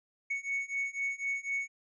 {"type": "beating tone pair", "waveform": "triangle", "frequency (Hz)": [2217, 2221], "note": ["C#7", "C#7"], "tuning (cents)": [0, 3], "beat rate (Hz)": 4, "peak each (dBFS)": [-34, -33], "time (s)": [0.3, 1.68], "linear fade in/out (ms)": 10, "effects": ["resampled to 16000 Hz"]}